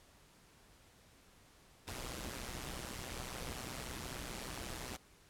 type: noise with amplitude modulation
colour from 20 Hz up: pink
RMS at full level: -41 dBFS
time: 1.87-4.97 s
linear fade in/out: 10 ms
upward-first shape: sine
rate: 125 Hz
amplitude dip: 75%
effects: pink hiss -64 dBFS RMS until 5.29 s + low-pass 12000 Hz 12 dB/octave